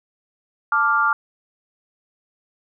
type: chord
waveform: sine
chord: D minor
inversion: second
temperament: equal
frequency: 880 / 1174.7 / 1396.9 Hz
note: A5 / D6 / F6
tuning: 0 / 0 / 0 cents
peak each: -24 / -19 / -18 dBFS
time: 0.72-1.13 s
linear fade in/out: 2 ms
effects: none

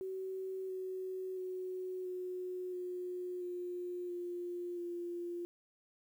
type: tone with pitch steps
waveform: sine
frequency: 378.7 / 374.1 / 369.6 / 365.2 / 360.8 / 356.4 / 352.1 / 347.9 Hz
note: F#4 / F#4 / F#4 / F#4 / F#4 / F4 / F4 / F4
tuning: +40 / +19 / -2 / -23 / -44 / +35 / +14 / -7 cents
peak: -38 dBFS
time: 0.01-5.45 s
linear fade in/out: 0 ms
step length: 680 ms
effects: 11-bit

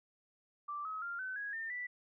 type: tone with pitch steps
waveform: sine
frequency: 1172 / 1278.1 / 1393.8 / 1519.9 / 1657.5 / 1807.5 / 1971.1 Hz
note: D6 / D#6 / F6 / F#6 / G#6 / A6 / B6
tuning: -4 / +46 / -4 / +46 / -4 / +46 / -4 cents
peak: -38 dBFS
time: 0.68-1.87 s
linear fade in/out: 10 ms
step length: 170 ms
effects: none

